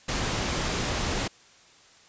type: noise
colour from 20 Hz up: pink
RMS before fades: -28 dBFS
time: 0.08-1.28 s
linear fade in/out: 10 ms
effects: white hiss -55 dBFS RMS until 2.08 s + resampled to 16000 Hz